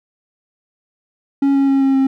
triangle tone with pitch steps, 277.2 / 274.8 / 272.4 / 270.1 / 267.8 Hz, C#4 / C#4 / C#4 / C#4 / C4, 0 / -15 / -30 / -45 / +40 cents, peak -9 dBFS, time 1.42-2.07 s, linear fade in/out 5 ms, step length 130 ms, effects none

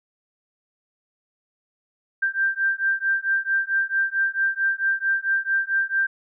sine beating tone pair, 1575 / 1579.5 Hz, G6 / G6, +8 / +13 cents, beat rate 4.5 Hz, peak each -23 dBFS, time 2.22-6.07 s, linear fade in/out 10 ms, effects none

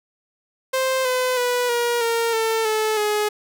sawtooth tone with pitch steps, 523.3 / 507.2 / 491.7 / 476.6 / 461.9 / 447.7 / 434 / 420.7 Hz, C5 / B4 / B4 / A#4 / A#4 / A4 / A4 / G#4, 0 / +46 / -8 / +38 / -16 / +30 / -24 / +22 cents, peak -15 dBFS, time 0.73-3.29 s, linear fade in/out 10 ms, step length 320 ms, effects none

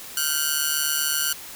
5% pulse ring-modulated tone, 1476 Hz, F#6, 5 cents flat, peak -7 dBFS, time 0.17-1.33 s, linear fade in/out 2 ms, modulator 73.9 Hz, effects white hiss -39 dBFS RMS until 1.55 s

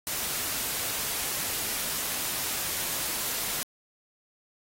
white noise, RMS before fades -31 dBFS, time 0.07-3.63 s, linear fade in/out 0 ms, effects AAC 48 kbps

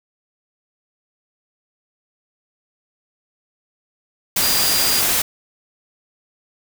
sine tone in noise, 4803 Hz, D8, 38 cents sharp, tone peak -21 dBFS, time 4.42-5.01 s, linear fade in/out 5 ms, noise white, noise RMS -18 dBFS, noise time 4.36-5.22 s, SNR -6 dB, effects none

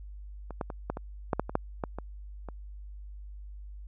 clicks, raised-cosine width 1 ms, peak -26 / -17 / -23 / -16 / -22 / -12 / -12 / -22 / -10 / -16 / -22 / -26 dBFS, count 12, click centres 0.507 / 0.612 / 0.702 / 0.9 / 0.971 / 1.332 / 1.396 / 1.495 / 1.554 / 1.838 / 1.986 / 2.487 s, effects added 50 Hz sine -41 dBFS peak until 3.87 s

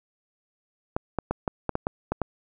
clicks, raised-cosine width 1 ms, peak -11 dBFS, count 9, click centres 0.965 / 1.187 / 1.31 / 1.478 / 1.693 / 1.754 / 1.869 / 2.12 / 2.217 s, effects none

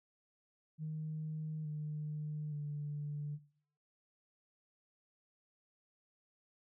sine tone with pitch steps, 155.56 / 151.22 / 147 Hz, D#3 / D#3 / D3, 0 / -49 / +2 cents, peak -37 dBFS, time 0.78-3.39 s, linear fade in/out 50 ms, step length 870 ms, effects noise-tail reverb RT60 0.6 s tail -19 dB re dry + tanh soft clip ceiling -33 dBFS

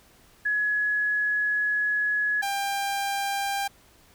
sine / sawtooth tone pair in turn, 1688 / 795.7 Hz, G#6 / G5, +28 / +26 cents, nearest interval octave + minor second, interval 1302 cents, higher first, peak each -22 dBFS, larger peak neither, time 0.45-2.42 / 2.42-3.68 s, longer first, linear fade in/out 10 ms, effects pink hiss -57 dBFS RMS until 4.14 s

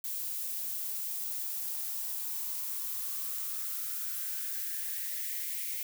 violet noise with high-pass filter sweep, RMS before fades -36 dBFS, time 0.04-5.83 s, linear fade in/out 2 ms, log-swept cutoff 510 to 2200 Hz, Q 5, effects none

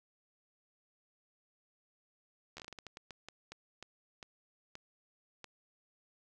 slowing click train, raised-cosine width 0.2 ms, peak -29 dBFS, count 17, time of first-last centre 2.57-5.443 s, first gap 12 ms, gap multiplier 1.31, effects none

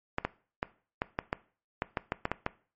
clicks, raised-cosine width 0.5 ms, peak -13 dBFS, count 12, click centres 0.184 / 0.25 / 0.629 / 1.019 / 1.189 / 1.329 / 1.821 / 1.972 / 2.121 / 2.254 / 2.316 / 2.464 s, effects noise-tail reverb RT60 0.4 s tail -19 dB re dry + MP3 32 kbps

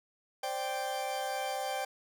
40% pulse chord, C suspended second, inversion none, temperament equal, 523.3 / 587.3 / 784 Hz, C5 / D5 / G5, 0 / 0 / 0 cents, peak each -39 / -39 / -34 dBFS, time 0.43-1.85 s, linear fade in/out 5 ms, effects none

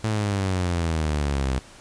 sawtooth exponential sweep, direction down, 111.2 to 63.8 Hz, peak -18 dBFS, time 0.04-1.59 s, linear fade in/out 0 ms, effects pink hiss -47 dBFS RMS until 1.8 s + resampled to 22050 Hz

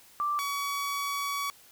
sine / sawtooth tone pair in turn, 1174.7 / 1131.6 Hz, D6 / C#6, 0 / +35 cents, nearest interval minor second, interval 65 cents, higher first, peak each -26 dBFS, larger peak neither, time 0.2-0.39 / 0.39-1.5 s, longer second, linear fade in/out 0 ms, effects white hiss -56 dBFS RMS until 1.71 s

